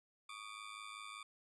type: ring-modulated tone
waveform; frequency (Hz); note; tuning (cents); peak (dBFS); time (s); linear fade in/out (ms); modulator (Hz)
20% pulse; 1174.7; D6; 0; -40; 0.29-1.23; 5; 52.6
effects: resampled to 22050 Hz